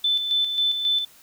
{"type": "tone with tremolo", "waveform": "sine", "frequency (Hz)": 3520, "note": "A7", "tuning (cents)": 0, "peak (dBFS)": -18, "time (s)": [0.04, 1.05], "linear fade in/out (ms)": 5, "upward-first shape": "square", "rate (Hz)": 3.7, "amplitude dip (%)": 50, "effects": ["white hiss -52 dBFS RMS until 1.22 s"]}